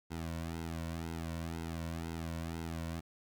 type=tone with flanger; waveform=sawtooth; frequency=82.5 Hz; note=E2; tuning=2 cents sharp; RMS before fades=-40 dBFS; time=0.1-3.01 s; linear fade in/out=20 ms; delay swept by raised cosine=1.7 to 2.47 ms; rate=2 Hz; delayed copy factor=-0.95; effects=12-bit